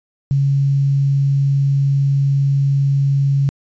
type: tone with quantisation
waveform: sine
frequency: 138.8 Hz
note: C#3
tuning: 3 cents sharp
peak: -12 dBFS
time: 0.31-3.49 s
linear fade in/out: 0 ms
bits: 7
effects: resampled to 16000 Hz